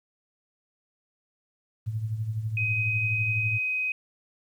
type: tone with tremolo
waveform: sine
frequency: 109.8 Hz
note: A2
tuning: 3 cents flat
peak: -24 dBFS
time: 1.86-3.59 s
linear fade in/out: 20 ms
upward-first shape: triangle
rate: 12 Hz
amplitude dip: 70%
type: tone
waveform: sine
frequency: 2516 Hz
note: D#7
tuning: 19 cents sharp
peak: -25 dBFS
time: 2.57-3.92 s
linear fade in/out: 2 ms
effects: 10-bit